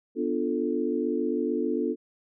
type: chord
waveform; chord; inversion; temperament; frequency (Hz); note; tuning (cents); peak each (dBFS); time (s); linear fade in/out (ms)
sine; B half-diminished seventh; none; equal; 246.9 / 293.7 / 349.2 / 440; B3 / D4 / F4 / A4; 0 / 0 / 0 / 0; -30; 0.15-1.96; 50
effects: none